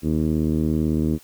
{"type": "tone with low-pass filter", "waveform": "10% pulse", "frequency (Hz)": 78, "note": "D#2", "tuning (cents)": 5, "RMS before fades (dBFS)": -21, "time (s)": [0.02, 1.19], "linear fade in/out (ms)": 50, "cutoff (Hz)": 290, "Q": 1.6, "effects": ["white hiss -51 dBFS RMS until 1.23 s"]}